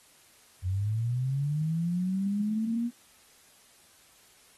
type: linear sweep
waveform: sine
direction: up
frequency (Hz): 88.2 to 240.7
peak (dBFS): -26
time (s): 0.62-2.91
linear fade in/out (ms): 50
effects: white hiss -59 dBFS RMS until 4.57 s + AAC 32 kbps